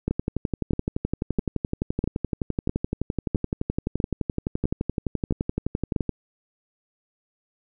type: two click trains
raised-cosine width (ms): 3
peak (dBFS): -10 / -11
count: 10 / 71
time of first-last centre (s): 0.08-5.962 / 0.11-6.093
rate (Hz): 1.53 / 11.7
effects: none